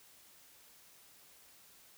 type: silence
effects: white hiss -61 dBFS RMS until 1.97 s